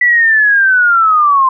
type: linear sweep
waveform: sine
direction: down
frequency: 1975.5 to 1032 Hz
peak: -6 dBFS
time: 0.01-1.49 s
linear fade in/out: 5 ms
effects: none